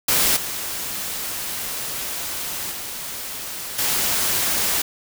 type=noise with level steps; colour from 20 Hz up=white; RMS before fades=-18 / -28 / -31 / -21 dBFS; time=0.08-4.82 s; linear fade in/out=5 ms; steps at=0.36 / 2.71 / 3.78 s; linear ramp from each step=10 ms; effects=none